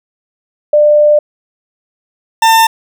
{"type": "tone pair in turn", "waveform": ["sine", "40% pulse"], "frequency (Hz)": [596, 898.7], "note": ["D5", "A5"], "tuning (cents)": [25, 36], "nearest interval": "perfect fifth", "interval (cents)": 711, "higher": "second", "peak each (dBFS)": -4, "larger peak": "neither", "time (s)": [[0.73, 1.19], [2.42, 2.67]], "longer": "first", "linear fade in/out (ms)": 5, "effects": []}